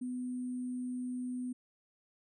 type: tone with sample-and-hold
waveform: sine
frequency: 250 Hz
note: B3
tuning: 21 cents sharp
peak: -35 dBFS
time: 0.01-1.53 s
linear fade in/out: 10 ms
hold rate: 8820 Hz
effects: resampled to 24000 Hz